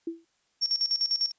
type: tone with exponential decay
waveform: sine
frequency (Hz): 332.1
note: E4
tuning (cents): +13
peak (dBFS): -26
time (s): 0.07-0.25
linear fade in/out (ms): 5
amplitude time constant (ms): 39
type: tone with tremolo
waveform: sine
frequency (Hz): 5490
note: F8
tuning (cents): -31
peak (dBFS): -22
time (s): 0.61-1.32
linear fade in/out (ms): 20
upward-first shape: square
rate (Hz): 10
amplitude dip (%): 75
effects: white hiss -71 dBFS RMS until 1.38 s + resampled to 16000 Hz